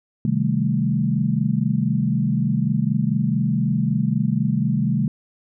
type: chord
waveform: sine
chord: A half-diminished seventh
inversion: first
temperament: equal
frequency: 130.81 / 155.56 / 196 / 220 Hz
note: C3 / Eb3 / G3 / A3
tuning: 0 / 0 / 0 / 0 cents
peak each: -23 dBFS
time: 0.25-5.08 s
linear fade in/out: 2 ms
effects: none